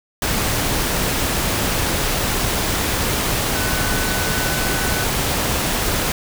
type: tone in noise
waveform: sine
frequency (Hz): 1500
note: F#6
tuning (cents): +23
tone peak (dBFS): -27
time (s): 3.55-5.04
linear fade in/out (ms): 2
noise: pink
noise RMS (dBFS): -20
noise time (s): 0.22-6.12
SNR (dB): -10
effects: none